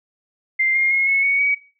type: tone with pitch steps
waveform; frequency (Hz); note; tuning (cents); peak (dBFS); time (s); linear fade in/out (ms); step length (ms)
sine; 2093 / 2126 / 2159 / 2193 / 2228 / 2263; C7 / C7 / C#7 / C#7 / C#7 / C#7; 0 / +27 / -46 / -19 / +8 / +35; -15; 0.59-1.55; 10; 160
effects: noise-tail reverb RT60 0.4 s tail -18 dB re dry